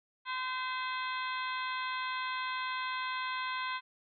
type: harmonic tone with a mistuned harmonic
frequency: 513 Hz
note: C5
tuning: 34 cents flat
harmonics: 2 / 3 / 4 / 5 / 6 / 7 / 8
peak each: -36 / -40 / -42 / -44 / -46 / -47 / -48 dBFS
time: 0.25-3.81 s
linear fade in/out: 50 ms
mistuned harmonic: 6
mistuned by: +91 cents
effects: none